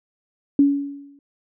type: tone with exponential decay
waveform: sine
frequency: 282.1 Hz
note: C#4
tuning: 30 cents sharp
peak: -9 dBFS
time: 0.59-1.19 s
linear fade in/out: 2 ms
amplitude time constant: 130 ms
effects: none